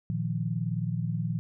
sine chord, Bb suspended fourth, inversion none, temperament equal, 116.54 / 155.56 / 174.61 Hz, Bb2 / Eb3 / F3, 0 / 0 / 0 cents, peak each -31 / -32 / -32 dBFS, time 0.1-1.39 s, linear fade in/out 0 ms, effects none

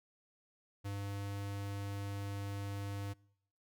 square tone, 100.2 Hz, G2, 38 cents sharp, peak -39 dBFS, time 0.84-3.14 s, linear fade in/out 20 ms, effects noise-tail reverb RT60 0.8 s tail -26 dB re dry

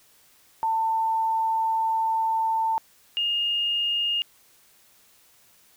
sine tone pair in turn, 894 / 2838 Hz, A5 / F7, +27 / +27 cents, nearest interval octave + minor sixth, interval 2000 cents, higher second, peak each -21 / -22 dBFS, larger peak first, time 0.63-2.78 / 3.17-4.22 s, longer first, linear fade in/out 0 ms, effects white hiss -58 dBFS RMS until 5.76 s

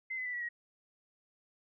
sine tone with pitch steps, 2067 / 2023 / 1980.5 / 1938.6 / 1897.6 Hz, C7 / B6 / B6 / B6 / A#6, -22 / +41 / +4 / -33 / +30 cents, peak -35 dBFS, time 0.1-0.49 s, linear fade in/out 10 ms, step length 78 ms, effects none

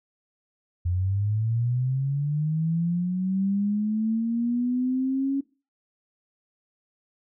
sine linear sweep, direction up, 86.3 to 277.2 Hz, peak -22 dBFS, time 0.85-5.41 s, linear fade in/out 10 ms, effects noise-tail reverb RT60 0.3 s tail -19 dB re dry

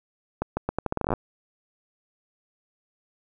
accelerating click train, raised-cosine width 1 ms, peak -11 dBFS, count 15, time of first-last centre 0.42-1.137 s, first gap 150 ms, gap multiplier 0.8, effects none

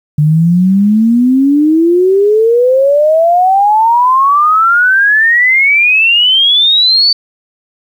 sine exponential sweep, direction up, 146.83 to 4582 Hz, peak -5 dBFS, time 0.18-7.13 s, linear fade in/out 5 ms, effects 7-bit

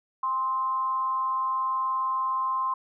sine tone with amplitude modulation, 1046.5 Hz, C6, in tune, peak -22 dBFS, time 0.23-2.74 s, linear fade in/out 5 ms, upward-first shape sine, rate 237 Hz, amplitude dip 45%, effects none

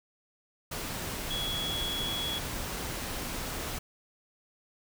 sine tone in noise, 3353 Hz, G#7, 16 cents sharp, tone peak -32 dBFS, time 1.3-2.39 s, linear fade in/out 10 ms, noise pink, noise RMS -36 dBFS, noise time 0.71-3.79 s, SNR +1 dB, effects none

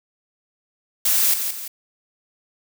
blue noise with echo, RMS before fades -18 dBFS, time 1.05-1.34 s, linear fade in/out 5 ms, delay 170 ms, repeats 2, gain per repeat -7 dB, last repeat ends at 1.68 s, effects none

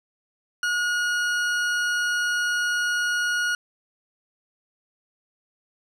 40% pulse tone, 1444 Hz, F#6, 43 cents flat, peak -21 dBFS, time 0.63-3.55 s, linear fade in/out 2 ms, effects low-pass 8000 Hz 12 dB/octave + 10-bit

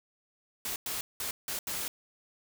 white noise bursts at uneven times, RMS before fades -35 dBFS, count 5, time 0.65-0.76 / 0.86-1.01 / 1.2-1.31 / 1.48-1.59 / 1.67-1.88 s, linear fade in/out 2 ms, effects none

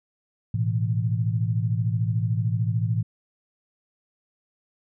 sine chord, A suspended second, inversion none, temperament equal, 110 / 123.47 / 164.81 Hz, A2 / B2 / E3, 0 / 0 / 0 cents, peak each -23 / -27 / -29 dBFS, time 0.54-3.03 s, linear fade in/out 5 ms, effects none

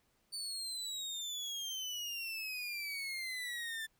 30% pulse exponential sweep, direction down, 4558 to 1760 Hz, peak -36 dBFS, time 0.32-3.87 s, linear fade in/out 20 ms, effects pink hiss -75 dBFS RMS until 3.99 s

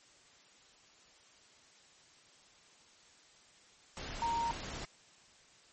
sine tone in noise, 929 Hz, A#5, 6 cents flat, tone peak -31 dBFS, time 4.22-4.51 s, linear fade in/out 0 ms, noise pink, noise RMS -43 dBFS, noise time 3.97-4.85 s, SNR +9 dB, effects white hiss -62 dBFS RMS until 5.72 s + MP3 32 kbps

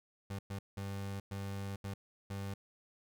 30% pulse tone bursts at uneven times, 98.7 Hz, G2, 12 cents sharp, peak -36 dBFS, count 6, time 0.3-0.39 / 0.5-0.59 / 0.77-1.2 / 1.31-1.76 / 1.84-1.94 / 2.3-2.54 s, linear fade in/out 5 ms, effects none

